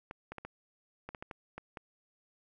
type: clicks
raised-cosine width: 0.5 ms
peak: -27 dBFS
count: 10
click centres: 0.111 / 0.32 / 0.383 / 0.45 / 1.09 / 1.148 / 1.225 / 1.312 / 1.58 / 1.772 s
effects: none